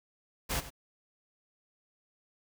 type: noise with echo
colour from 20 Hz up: pink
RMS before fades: -32 dBFS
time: 0.49-0.61 s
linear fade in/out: 20 ms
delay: 95 ms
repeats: 1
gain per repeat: -14 dB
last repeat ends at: 0.705 s
effects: none